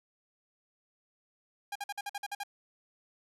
sawtooth tone bursts, 810 Hz, G#5, 43 cents flat, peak -31 dBFS, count 9, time 1.72-2.435 s, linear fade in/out 5 ms, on 35 ms, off 50 ms, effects resampled to 32000 Hz + 12-bit

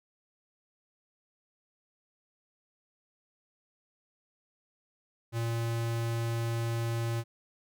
square tone, 115.8 Hz, A#2, 11 cents flat, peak -30 dBFS, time 5.32-7.24 s, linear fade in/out 50 ms, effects none

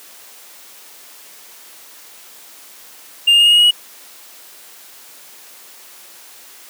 triangle tone with pitch steps, 2806 / 2824 / 2842 / 2860 / 2878 / 2897 / 2915 Hz, F7 / F7 / F7 / F7 / F#7 / F#7 / F#7, +8 / +19 / +30 / +41 / -49 / -37 / -26 cents, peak -6 dBFS, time 3.27-3.711 s, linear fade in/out 10 ms, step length 63 ms, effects white hiss -41 dBFS RMS until 6.69 s + high-pass 300 Hz 12 dB/octave

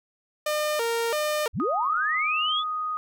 sawtooth tone with vibrato, 529 Hz, C5, 19 cents sharp, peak -20 dBFS, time 0.46-1.48 s, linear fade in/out 5 ms, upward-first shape square, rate 1.5 Hz, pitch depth 230 cents each way
sine linear sweep, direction up, 33.64 to 3520 Hz, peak -24 dBFS, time 1.53-2.64 s, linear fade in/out 50 ms
sine tone, 1244.5 Hz, D#6, in tune, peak -26 dBFS, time 1.6-2.97 s, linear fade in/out 0 ms
effects none

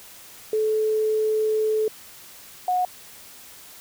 sine tone pair in turn, 433.5 / 729.1 Hz, A4 / F#5, -26 / -26 cents, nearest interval major sixth, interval 900 cents, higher second, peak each -19 dBFS, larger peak neither, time 0.53-1.88 / 2.68-2.85 s, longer first, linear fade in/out 2 ms, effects white hiss -45 dBFS RMS until 3.8 s

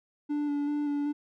triangle tone with vibrato, 291.2 Hz, D4, 15 cents flat, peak -25 dBFS, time 0.29-1.13 s, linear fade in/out 20 ms, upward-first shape square, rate 2.6 Hz, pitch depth 16 cents each way, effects none

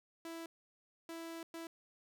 sawtooth tone bursts at uneven times, 330.6 Hz, E4, 5 cents sharp, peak -40 dBFS, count 3, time 0.25-0.46 / 1.09-1.43 / 1.54-1.67 s, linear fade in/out 2 ms, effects none

